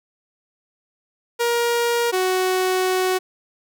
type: tone pair in turn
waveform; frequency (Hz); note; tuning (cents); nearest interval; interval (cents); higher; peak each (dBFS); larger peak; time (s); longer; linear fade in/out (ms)
sawtooth; 472.6 / 371.4; A#4 / F#4; +24 / +7; major third; 417; first; -14; neither; 1.39-2.12 / 2.12-3.19; second; 20
effects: none